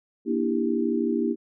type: chord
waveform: sine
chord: E half-diminished seventh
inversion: second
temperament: just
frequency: 237.3 / 296.7 / 329.6 / 395.6 Hz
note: Bb3 / D4 / E4 / G4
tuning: +31 / +18 / 0 / +16 cents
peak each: -26 / -29 / -27 / -28 dBFS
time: 0.25-1.36 s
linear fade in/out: 50 ms
effects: none